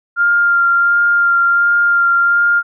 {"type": "tone with vibrato", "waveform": "sine", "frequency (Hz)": 1396.9, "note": "F6", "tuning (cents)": 0, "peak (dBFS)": -9, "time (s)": [0.16, 2.63], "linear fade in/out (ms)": 50, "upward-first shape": "sine", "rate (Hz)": 1.4, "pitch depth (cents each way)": 13, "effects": []}